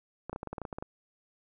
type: clicks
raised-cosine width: 1 ms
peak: -23 dBFS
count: 12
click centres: 0.296 / 0.33 / 0.361 / 0.431 / 0.473 / 0.53 / 0.582 / 0.617 / 0.652 / 0.728 / 0.785 / 0.825 s
effects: none